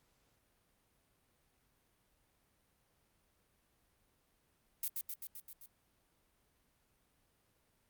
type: noise with echo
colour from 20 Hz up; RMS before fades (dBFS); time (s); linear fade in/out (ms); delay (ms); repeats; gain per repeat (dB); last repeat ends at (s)
violet; -36; 4.83-4.88; 2; 130; 6; -3; 5.66
effects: pink hiss -75 dBFS RMS until 7.89 s + Opus 48 kbps